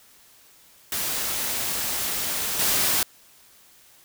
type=noise with level steps; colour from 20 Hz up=white; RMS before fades=-27 / -22 dBFS; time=0.92-3.03 s; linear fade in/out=2 ms; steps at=2.59 s; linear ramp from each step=5 ms; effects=white hiss -54 dBFS RMS until 4.04 s